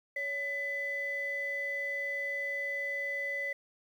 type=tone pair together; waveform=sine; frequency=562 / 2003 Hz; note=C#5 / B6; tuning=+24 / +24 cents; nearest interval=octave + minor seventh; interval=2200 cents; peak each=-39 / -32 dBFS; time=0.16-3.53 s; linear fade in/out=5 ms; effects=tanh soft clip ceiling -26 dBFS + 10-bit